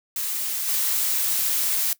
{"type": "noise with level steps", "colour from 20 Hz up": "blue", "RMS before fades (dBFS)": [-27, -23], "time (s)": [0.16, 1.93], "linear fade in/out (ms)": 2, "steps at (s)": 0.67, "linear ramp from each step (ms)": 20, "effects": ["noise-tail reverb RT60 0.1 s tail -19 dB re dry"]}